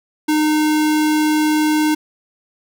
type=tone; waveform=square; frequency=306.1 Hz; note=D#4; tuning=28 cents flat; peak=-14 dBFS; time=0.28-1.95 s; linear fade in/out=10 ms; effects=none